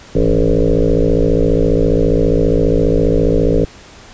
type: tone with frequency modulation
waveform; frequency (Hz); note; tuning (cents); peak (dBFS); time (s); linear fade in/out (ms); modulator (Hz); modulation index
sine; 224.1; A3; +32; -9; 0.15-3.65; 5; 54.8; 5.5
effects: pink hiss -39 dBFS RMS until 4.13 s + resampled to 16000 Hz